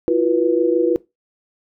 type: tone cluster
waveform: sine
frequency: 332.9 / 359.1 / 485.6 Hz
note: E4 / F4 / B4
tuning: +17 / +48 / -29 cents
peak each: -18 dBFS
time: 0.08-0.96 s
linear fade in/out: 0 ms
effects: noise-tail reverb RT60 0.2 s tail -20 dB re dry